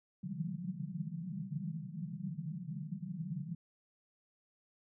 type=band-pass noise; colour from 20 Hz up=pink; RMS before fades=-41 dBFS; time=0.23-3.55 s; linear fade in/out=5 ms; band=140 to 200 Hz; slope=96 dB/octave; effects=none